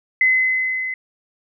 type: tone with level ramp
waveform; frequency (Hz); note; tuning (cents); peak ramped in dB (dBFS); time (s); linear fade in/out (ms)
sine; 2038; C7; -46; -11 to -23; 0.21-0.94; 2
effects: none